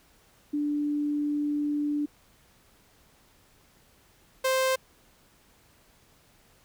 sine / sawtooth tone pair in turn, 293.7 / 523.3 Hz, D4 / C5, 0 / 0 cents, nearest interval minor seventh, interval 1000 cents, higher second, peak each -25 / -19 dBFS, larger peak second, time 0.53-2.06 / 4.44-4.76 s, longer first, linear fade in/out 10 ms, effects pink hiss -61 dBFS RMS until 6.64 s

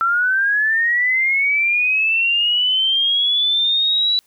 sine linear sweep, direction up, 1335 to 3951 Hz, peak -14 dBFS, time 0.01-4.19 s, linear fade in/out 0 ms, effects white hiss -59 dBFS RMS until 4.26 s

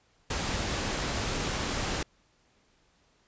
pink noise, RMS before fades -31 dBFS, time 0.3-2.03 s, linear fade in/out 5 ms, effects pink hiss -67 dBFS RMS until 3.27 s + resampled to 16000 Hz

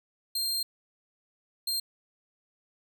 sawtooth tone bursts at uneven times, 4189 Hz, C8, 1 cent sharp, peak -25 dBFS, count 2, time 0.35-0.63 / 1.67-1.8 s, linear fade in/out 5 ms, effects none

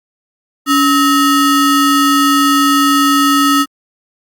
square ring-modulated tone, 784 Hz, G5, in tune, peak -6 dBFS, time 0.66-3.66 s, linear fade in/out 50 ms, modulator 502 Hz, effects Opus 48 kbps

